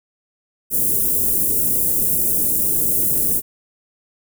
white band-stop noise, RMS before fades -18 dBFS, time 0.7-3.42 s, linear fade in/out 50 ms, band 450 to 9500 Hz, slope 24 dB/octave, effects none

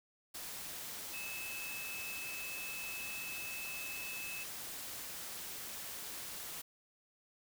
sine tone in noise, 2605 Hz, E7, 21 cents flat, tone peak -43 dBFS, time 1.13-4.44 s, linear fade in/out 10 ms, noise white, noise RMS -45 dBFS, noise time 0.34-6.62 s, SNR -1 dB, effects none

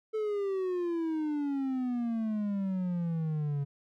triangle exponential sweep, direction down, 440 to 139.6 Hz, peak -27 dBFS, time 0.13-3.65 s, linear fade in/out 20 ms, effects none

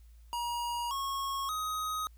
square tone with pitch steps, 953 / 1094.7 / 1257.5 Hz, A#5 / C#6 / D#6, +38 / -22 / +18 cents, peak -33 dBFS, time 0.33-2.07 s, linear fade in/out 0 ms, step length 580 ms, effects added 57 Hz sine -52 dBFS peak until 2.17 s + white hiss -71 dBFS RMS until 2.17 s

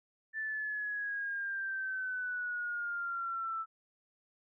sine exponential sweep, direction down, 1768 to 1318.5 Hz, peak -34 dBFS, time 0.33-3.66 s, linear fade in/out 50 ms, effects none

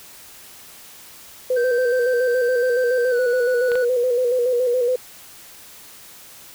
sine tone with vibrato, 493.9 Hz, B4, in tune, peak -16 dBFS, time 1.5-4.96 s, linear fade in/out 5 ms, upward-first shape square, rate 7.1 Hz, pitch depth 48 cents each way
triangle tone with pitch glide, 1558 to 1474.8 Hz, G6 to F#6, -11 to -6 cents, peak -25 dBFS, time 1.56-3.85 s, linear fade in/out 10 ms, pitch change -95 cents, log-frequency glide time 3.09-3.17 s
clicks, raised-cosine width 0.3 ms, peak -15 dBFS, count 2, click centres 3.718 / 3.755 s
effects white hiss -43 dBFS RMS until 6.54 s

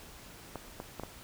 clicks, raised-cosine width 1 ms, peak -24 dBFS, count 4, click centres 0.557 / 0.801 / 0.997 / 1.035 s, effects pink hiss -51 dBFS RMS until 1.23 s

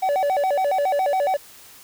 triangle tone with vibrato, 659.3 Hz, E5, in tune, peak -16 dBFS, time 0.02-1.37 s, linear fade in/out 10 ms, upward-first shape square, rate 7.2 Hz, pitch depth 240 cents each way, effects white hiss -46 dBFS RMS until 1.83 s

